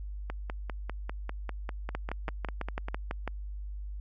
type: two click trains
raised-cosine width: 0.5 ms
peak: -18 / -21 dBFS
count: 9 / 14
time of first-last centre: 1.95-3.277 / 0.3-2.884 s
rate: 6.03 / 5.03 Hz
effects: added 50 Hz sine -36 dBFS peak until 4 s